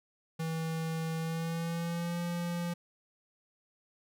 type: tone with pitch glide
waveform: square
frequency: 162.1 to 172.73 Hz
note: E3 to F3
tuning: -29 to -19 cents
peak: -33 dBFS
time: 0.39-2.74 s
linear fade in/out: 10 ms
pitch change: +110 cents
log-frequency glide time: 1.18-2.2 s
effects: none